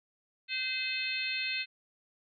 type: harmonic tone with a mistuned harmonic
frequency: 515 Hz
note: C5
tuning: 28 cents flat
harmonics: 3 / 4 / 5 / 6 / 7 / 8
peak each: -42 / -39 / -34 / -45 / -40 / -38 dBFS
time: 0.48-1.66 s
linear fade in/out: 50 ms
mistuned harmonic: 8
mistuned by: +39 cents
effects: none